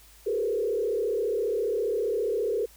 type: tone with frequency modulation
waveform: sine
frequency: 440 Hz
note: A4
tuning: in tune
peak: -24 dBFS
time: 0.26-2.66 s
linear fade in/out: 10 ms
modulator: 34.8 Hz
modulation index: 1.5
effects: added 53 Hz sine -55 dBFS peak until 2.76 s + white hiss -55 dBFS RMS until 2.76 s